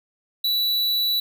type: tone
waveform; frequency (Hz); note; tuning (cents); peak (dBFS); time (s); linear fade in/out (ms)
square; 3945; B7; -3; -20; 0.44-1.2; 5
effects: none